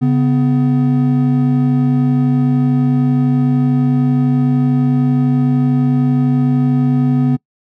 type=tone pair together; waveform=triangle; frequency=140 / 251 Hz; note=C#3 / B3; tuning=+18 / +28 cents; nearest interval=minor seventh; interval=1010 cents; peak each=-11 dBFS; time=0.01-7.37 s; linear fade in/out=20 ms; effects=noise-tail reverb RT60 0.1 s tail -24 dB re dry